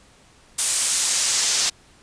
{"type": "noise with band-pass filter sweep", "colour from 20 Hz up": "pink", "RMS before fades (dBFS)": -21, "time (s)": [0.58, 1.7], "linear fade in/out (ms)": 10, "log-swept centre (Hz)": [9100, 5700], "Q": 1.4, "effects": ["pink hiss -53 dBFS RMS until 2.02 s", "resampled to 22050 Hz"]}